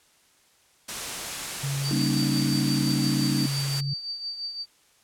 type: noise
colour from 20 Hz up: white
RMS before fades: -32 dBFS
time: 0.88-3.81 s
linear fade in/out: 10 ms
type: tone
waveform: sine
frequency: 139 Hz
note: C#3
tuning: 5 cents sharp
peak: -26 dBFS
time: 1.63-3.94 s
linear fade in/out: 10 ms
type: tone with tremolo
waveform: sine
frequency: 4624 Hz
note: D8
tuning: 28 cents flat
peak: -28 dBFS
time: 1.82-4.66 s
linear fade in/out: 50 ms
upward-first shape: triangle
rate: 5.8 Hz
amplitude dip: 65%
type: chord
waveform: sine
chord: Eb dominant seventh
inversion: first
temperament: just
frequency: 194.45 / 233.3 / 280 / 311.1 Hz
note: G3 / Bb3 / Db4 / Eb4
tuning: -14 / +2 / +18 / 0 cents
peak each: -29 dBFS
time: 1.91-3.46 s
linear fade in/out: 2 ms
effects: white hiss -61 dBFS RMS until 5.03 s + low-pass 10000 Hz 12 dB/octave